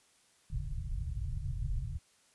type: low-pass noise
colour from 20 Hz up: pink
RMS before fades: -36 dBFS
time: 0.5-1.99 s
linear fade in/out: 5 ms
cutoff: 150 Hz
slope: 96 dB/octave
effects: white hiss -67 dBFS RMS until 2.34 s + resampled to 24000 Hz